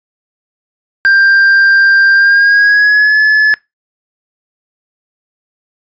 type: tone with pitch glide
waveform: triangle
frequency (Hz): 1586 to 1719.6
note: G6 to A6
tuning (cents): +20 to -40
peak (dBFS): -3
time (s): 1.05-3.54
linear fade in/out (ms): 0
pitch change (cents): +140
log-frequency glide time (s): 2.14-3.19
effects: noise-tail reverb RT60 0.2 s tail -23 dB re dry + resampled to 16000 Hz